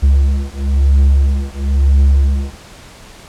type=beating tone pair; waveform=triangle; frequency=68.5 / 69.5 Hz; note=C#2 / C#2; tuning=-20 / +5 cents; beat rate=1 Hz; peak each=-10 dBFS; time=0.02-2.56 s; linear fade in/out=20 ms; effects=pink hiss -38 dBFS RMS until 3.28 s + low-pass 9000 Hz 12 dB/octave